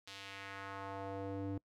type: tone with band-pass filter sweep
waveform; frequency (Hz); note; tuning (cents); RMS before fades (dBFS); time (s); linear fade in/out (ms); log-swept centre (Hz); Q
square; 98; G2; 0; -44; 0.07-1.58; 5; 4000 to 270; 1.4
effects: noise-tail reverb RT60 0.1 s tail -24 dB re dry